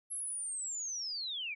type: linear sweep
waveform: sine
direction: down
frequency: 11175 to 2217 Hz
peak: -36 dBFS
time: 0.1-1.55 s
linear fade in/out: 20 ms
effects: none